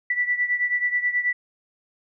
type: beating tone pair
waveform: sine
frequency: 1963 / 1972.3 Hz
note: B6 / B6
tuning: -11 / -3 cents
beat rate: 9.3 Hz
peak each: -22 / -26 dBFS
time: 0.1-1.33 s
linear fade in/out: 5 ms
effects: none